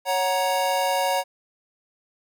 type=chord; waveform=square; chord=F# major; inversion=second; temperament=equal with one note detuned; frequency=554.4 / 740 / 941 Hz; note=C#5 / F#5 / A#5; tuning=0 / 0 / +16 cents; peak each=-26 dBFS; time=0.05-1.24 s; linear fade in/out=50 ms; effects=none